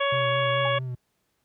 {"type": "harmonic tone", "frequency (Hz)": 559, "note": "C#5", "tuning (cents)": 14, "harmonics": [1, 2, 3, 4, 5, 6], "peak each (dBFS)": [-25, -27, -31, -32, -34, -33], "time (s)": [0, 0.79], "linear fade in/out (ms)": 10}
{"type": "tone with vibrato", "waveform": "triangle", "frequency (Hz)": 126.6, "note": "B2", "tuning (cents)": 43, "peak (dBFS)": -27, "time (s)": [0.12, 0.95], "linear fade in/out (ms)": 5, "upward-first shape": "triangle", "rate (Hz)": 4.6, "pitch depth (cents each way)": 51}
{"type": "tone with exponential decay", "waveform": "sine", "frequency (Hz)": 830.6, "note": "G#5", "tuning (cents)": 0, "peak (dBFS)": -28, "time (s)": [0.65, 0.74], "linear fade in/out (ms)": 5, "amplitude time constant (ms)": 19}
{"effects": ["pink hiss -73 dBFS RMS until 1.44 s", "high-pass 60 Hz 12 dB/octave"]}